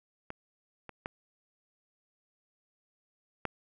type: clicks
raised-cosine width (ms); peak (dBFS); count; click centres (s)
0.5; -24 / -28 / -20 / -16; 4; 0.304 / 0.893 / 1.059 / 3.453
effects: none